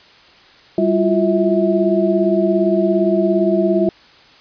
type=tone cluster; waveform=sine; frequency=196.4 / 337.9 / 355.3 / 647 Hz; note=G3 / E4 / F4 / E5; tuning=+4 / +43 / +30 / -32 cents; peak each=-18 dBFS; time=0.78-3.89 s; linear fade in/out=2 ms; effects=white hiss -46 dBFS RMS until 4.4 s + resampled to 11025 Hz